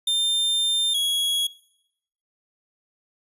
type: tone pair in turn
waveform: 45% pulse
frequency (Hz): 3600 / 3329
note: A7 / G#7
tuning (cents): +39 / +3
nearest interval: minor second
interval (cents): 136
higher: first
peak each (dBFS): -20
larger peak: neither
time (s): 0.07-0.94 / 0.94-1.47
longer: first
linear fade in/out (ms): 5
effects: noise-tail reverb RT60 0.8 s tail -20 dB re dry + resampled to 32000 Hz